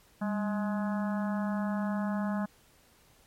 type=harmonic tone with a mistuned harmonic; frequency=210.4 Hz; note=G#3; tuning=23 cents sharp; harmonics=1 / 3 / 4 / 5 / 6 / 7 / 8; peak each=-29 / -39 / -41 / -43 / -45 / -46 / -47 dBFS; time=0.21-2.46 s; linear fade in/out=10 ms; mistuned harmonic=1; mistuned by=-75 cents; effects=pink hiss -62 dBFS RMS until 3.26 s + MP3 64 kbps